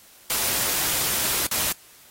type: noise with dropouts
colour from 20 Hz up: white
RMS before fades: -24 dBFS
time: 0.3-1.72 s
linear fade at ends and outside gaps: 0 ms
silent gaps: 1.467-1.513 s
effects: white hiss -51 dBFS RMS until 2.1 s + AAC 48 kbps